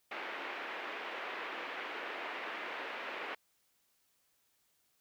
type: band-pass noise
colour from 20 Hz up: white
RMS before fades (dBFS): -42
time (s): 0.11-3.35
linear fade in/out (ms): 5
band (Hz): 310 to 2500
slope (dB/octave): 24
effects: white hiss -75 dBFS RMS until 5 s